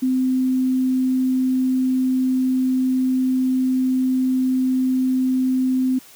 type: tone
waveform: sine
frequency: 258 Hz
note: C4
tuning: 24 cents flat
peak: -16 dBFS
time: 0.02-5.99 s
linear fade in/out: 10 ms
effects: white hiss -46 dBFS RMS until 6.15 s + high-pass 60 Hz 12 dB/octave

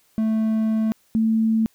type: tone pair in turn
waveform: triangle / sine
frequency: 220 / 222.4 Hz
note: A3 / A3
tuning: 0 / +19 cents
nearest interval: unison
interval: 19 cents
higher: second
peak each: -16 dBFS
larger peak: neither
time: 0.18-0.92 / 1.15-1.66 s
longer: first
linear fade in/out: 0 ms
effects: white hiss -61 dBFS RMS until 1.74 s

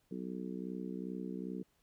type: harmonic tone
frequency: 62.5 Hz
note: B1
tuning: 21 cents sharp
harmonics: 3 / 4 / 5 / 6 / 7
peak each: -42 / -44 / -46 / -48 / -49 dBFS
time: 0.11-1.63 s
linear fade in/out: 5 ms
effects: pink hiss -75 dBFS RMS until 1.82 s

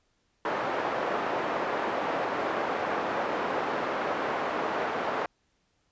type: band-pass noise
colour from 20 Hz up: pink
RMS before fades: -30 dBFS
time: 0.45-5.26 s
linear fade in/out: 2 ms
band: 450 to 1300 Hz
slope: 12 dB/octave
effects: pink hiss -72 dBFS RMS until 5.91 s + resampled to 16000 Hz

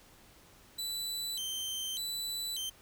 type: tone with vibrato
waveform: sawtooth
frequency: 3520 Hz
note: A7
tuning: in tune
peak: -32 dBFS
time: 0.78-2.7 s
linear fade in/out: 10 ms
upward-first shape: square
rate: 0.84 Hz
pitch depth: 210 cents each way
effects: pink hiss -59 dBFS RMS until 2.81 s

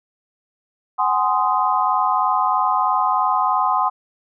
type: chord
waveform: sine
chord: Ab dominant seventh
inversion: third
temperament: just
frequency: 747.5 / 830.6 / 1038.3 / 1245.9 Hz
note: Gb5 / Ab5 / C6 / Eb6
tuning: +17 / 0 / -14 / +2 cents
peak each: -22 / -22 / -19 / -22 dBFS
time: 0.98-3.9 s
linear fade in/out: 20 ms
effects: none

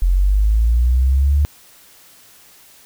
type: linear sweep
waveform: sine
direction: up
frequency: 43 to 73.5 Hz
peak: -11 dBFS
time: 0.02-1.45 s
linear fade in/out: 0 ms
effects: white hiss -47 dBFS RMS until 2.85 s

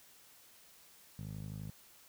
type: tone with band-pass filter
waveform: 15% pulse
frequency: 51.91 Hz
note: G#1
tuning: in tune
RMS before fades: -44 dBFS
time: 1.19-1.7 s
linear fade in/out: 0 ms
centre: 140 Hz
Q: 1.5
effects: white hiss -61 dBFS RMS until 2.08 s

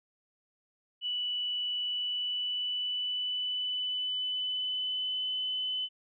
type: tone with pitch glide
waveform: sine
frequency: 2960 to 3020 Hz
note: F#7 to F#7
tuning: 0 to +35 cents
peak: -30 dBFS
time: 1.01-5.89 s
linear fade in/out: 50 ms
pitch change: +35 cents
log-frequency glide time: 1.83-5.3 s
effects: none

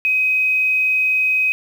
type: tone with quantisation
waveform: sine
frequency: 2524 Hz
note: D#7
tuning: 24 cents sharp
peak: -14 dBFS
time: 0.05-1.52 s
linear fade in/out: 0 ms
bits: 7
effects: none

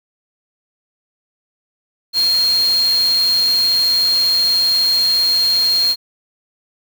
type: tone in noise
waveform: sine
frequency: 4231 Hz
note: C8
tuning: 19 cents sharp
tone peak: -12 dBFS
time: 2.13-5.96 s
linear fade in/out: 50 ms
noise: white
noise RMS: -28 dBFS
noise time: 2.13-5.96 s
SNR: +13 dB
effects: none

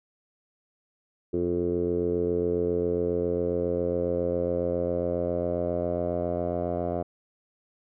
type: tone with low-pass filter sweep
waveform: 10% pulse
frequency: 87.31 Hz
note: F2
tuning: in tune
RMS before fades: -27 dBFS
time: 1.33-7.03 s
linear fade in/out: 10 ms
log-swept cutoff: 390 to 690 Hz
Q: 5.2
effects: none

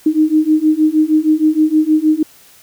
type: beating tone pair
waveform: sine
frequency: 306.8 / 313.2 Hz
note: D#4 / D#4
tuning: -24 / +11 cents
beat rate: 6.4 Hz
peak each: -13 / -12 dBFS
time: 0.06-2.23 s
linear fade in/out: 5 ms
effects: white hiss -45 dBFS RMS until 2.62 s

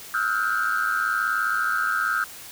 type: tone cluster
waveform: sine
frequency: 1280 / 1381 / 1460 / 1575 Hz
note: D#6 / F6 / F#6 / G6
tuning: +49 / -20 / -24 / +8 cents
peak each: -26 dBFS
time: 0.14-2.24 s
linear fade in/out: 2 ms
effects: tanh soft clip ceiling -14 dBFS + white hiss -41 dBFS RMS until 2.51 s

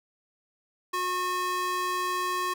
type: tone with high-pass filter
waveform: square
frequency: 363.1 Hz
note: F#4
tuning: 33 cents flat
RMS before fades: -29 dBFS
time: 0.93-2.54 s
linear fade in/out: 10 ms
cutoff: 780 Hz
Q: 7.2
effects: none

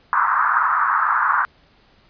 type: band-pass noise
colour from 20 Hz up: pink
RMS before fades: -18 dBFS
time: 0.13-1.45 s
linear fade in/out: 0 ms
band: 1000 to 1500 Hz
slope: 48 dB/octave
effects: pink hiss -55 dBFS RMS until 2.09 s + resampled to 11025 Hz

